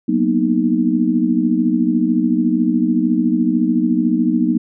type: chord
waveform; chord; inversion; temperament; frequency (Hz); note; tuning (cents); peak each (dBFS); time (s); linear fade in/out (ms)
sine; B major seventh; second; equal; 185 / 233.1 / 246.9 / 311.1; F#3 / A#3 / B3 / D#4; 0 / 0 / 0 / 0; -21 / -18 / -18 / -18; 0.08-4.58; 10
effects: none